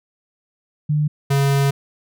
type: tone pair in turn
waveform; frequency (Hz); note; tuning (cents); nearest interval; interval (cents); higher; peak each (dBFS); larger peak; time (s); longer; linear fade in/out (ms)
sine / square; 150 / 138.99; D3 / C#3; +37 / +5; minor second; 132; first; -15; neither; 0.89-1.08 / 1.3-1.71; second; 10
effects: none